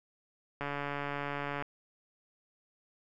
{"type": "click train", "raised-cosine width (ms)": 0.5, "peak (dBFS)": -21, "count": 146, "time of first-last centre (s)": [0.61, 1.624], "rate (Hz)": 143, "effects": []}